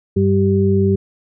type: harmonic tone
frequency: 97.4 Hz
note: G2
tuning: 11 cents flat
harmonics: 1 / 2 / 4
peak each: -16 / -16 / -16 dBFS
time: 0.16-0.96 s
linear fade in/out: 10 ms
effects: none